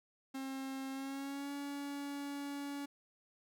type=tone with pitch glide; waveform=45% pulse; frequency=267.5 to 283.4 Hz; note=C4 to C#4; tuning=+38 to +38 cents; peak=-40 dBFS; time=0.34-2.86 s; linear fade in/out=10 ms; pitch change=+100 cents; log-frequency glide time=0.91-1.52 s; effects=none